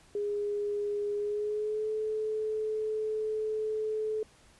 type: tone with pitch glide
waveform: sine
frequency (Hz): 411.6 to 432.6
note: G#4 to A4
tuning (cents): -16 to -29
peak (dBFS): -29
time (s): 0.15-4.23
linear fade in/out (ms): 2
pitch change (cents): +87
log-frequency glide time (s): 1.16-1.9
effects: pink hiss -60 dBFS RMS until 4.59 s + resampled to 24000 Hz